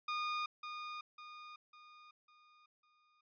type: tone with echo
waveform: sawtooth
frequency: 1223 Hz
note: D#6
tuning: 30 cents flat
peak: -32 dBFS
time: 0.08-0.46 s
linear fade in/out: 5 ms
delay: 550 ms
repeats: 5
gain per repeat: -7 dB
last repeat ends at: 3.21 s
effects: resampled to 11025 Hz